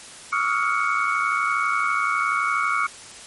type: tone cluster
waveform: sine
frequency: 1129 / 1246 / 1347 / 1419 / 2228 Hz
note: C#6 / D#6 / E6 / F6 / C#7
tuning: +31 / +2 / +37 / +27 / +8 cents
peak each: -26 dBFS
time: 0.32-2.87 s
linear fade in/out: 10 ms
effects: white hiss -41 dBFS RMS until 3.26 s + MP3 48 kbps